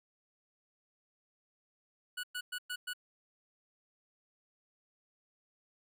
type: tone bursts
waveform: 25% pulse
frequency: 1471 Hz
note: F#6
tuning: 11 cents flat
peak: -33 dBFS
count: 5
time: 2.17-2.935 s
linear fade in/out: 10 ms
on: 65 ms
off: 110 ms
effects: none